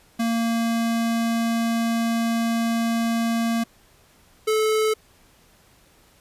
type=tone pair in turn; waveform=square; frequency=230 / 434.2 Hz; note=A#3 / A4; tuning=-23 / -23 cents; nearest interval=major seventh; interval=1100 cents; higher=second; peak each=-21 / -19 dBFS; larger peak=second; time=0.19-3.64 / 4.47-4.94 s; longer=first; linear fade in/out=10 ms; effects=pink hiss -56 dBFS RMS until 6.2 s + resampled to 32000 Hz